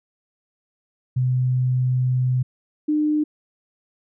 sine tone pair in turn, 127.1 / 302.3 Hz, C3 / D#4, -50 / -50 cents, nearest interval octave + minor third, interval 1500 cents, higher second, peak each -17 dBFS, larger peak neither, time 1.16-2.43 / 2.88-3.24 s, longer first, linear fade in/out 10 ms, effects none

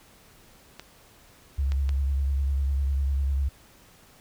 clicks, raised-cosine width 0.2 ms, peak -21 dBFS, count 3, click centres 0.796 / 1.72 / 1.892 s
sine tone with vibrato, 68.7 Hz, C#2, 15 cents flat, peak -22 dBFS, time 1.58-3.49 s, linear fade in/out 10 ms, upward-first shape sine, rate 10 Hz, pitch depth 50 cents each way
effects pink hiss -55 dBFS RMS until 4.2 s

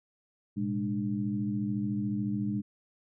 sine tone cluster, 113.1 / 127.1 / 204.9 / 298.4 Hz, A2 / C3 / G#3 / D4, +48 / -50 / -23 / +28 cents, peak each -37 / -39 / -30 / -36 dBFS, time 0.56-2.62 s, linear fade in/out 20 ms, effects none

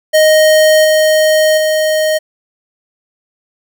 square tone with level steps, 622.3 Hz, D#5, in tune, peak -6 / -8 / -11 dBFS, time 0.13-2.19 s, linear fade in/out 20 ms, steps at 0.84 / 1.57 s, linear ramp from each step 10 ms, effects none

